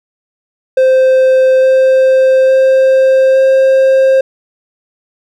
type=tone with pitch steps; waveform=triangle; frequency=521 / 524.3 / 527.7 / 531 Hz; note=C5 / C5 / C5 / C5; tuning=-7 / +3 / +15 / +25 cents; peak=-3 dBFS; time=0.77-4.21 s; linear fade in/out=5 ms; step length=860 ms; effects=none